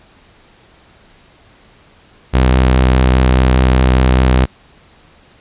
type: tone with vibrato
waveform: sawtooth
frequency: 63.8 Hz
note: C2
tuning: 43 cents flat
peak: -4 dBFS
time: 2.33-4.46 s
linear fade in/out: 20 ms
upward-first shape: sine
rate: 4.9 Hz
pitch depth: 16 cents each way
effects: pink hiss -47 dBFS RMS until 5.4 s + resampled to 8000 Hz